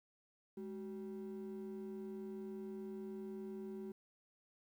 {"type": "ring-modulated tone", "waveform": "triangle", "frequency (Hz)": 293.7, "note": "D4", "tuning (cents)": 0, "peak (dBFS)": -38, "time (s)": [0.57, 3.92], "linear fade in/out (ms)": 5, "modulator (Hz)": 84.9, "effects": ["tanh soft clip ceiling -36 dBFS", "12-bit"]}